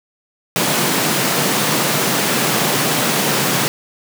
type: high-pass noise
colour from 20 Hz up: pink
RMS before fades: -17 dBFS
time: 0.56-3.68 s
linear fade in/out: 0 ms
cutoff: 130 Hz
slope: 48 dB/octave
effects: none